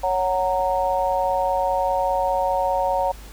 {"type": "chord", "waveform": "sine", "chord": "F# major", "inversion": "second", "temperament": "just", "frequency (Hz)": [555, 740, 925], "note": ["C#5", "F#5", "A#5"], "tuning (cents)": [2, 0, -14], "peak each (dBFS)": -23, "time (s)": [0.03, 3.12], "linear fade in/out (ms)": 10, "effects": ["added 50 Hz sine -38 dBFS peak until 3.32 s", "pink hiss -45 dBFS RMS until 3.32 s"]}